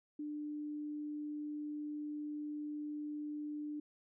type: tone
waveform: sine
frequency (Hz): 297.9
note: D4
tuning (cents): +25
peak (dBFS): -39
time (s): 0.19-3.8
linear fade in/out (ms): 5
effects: none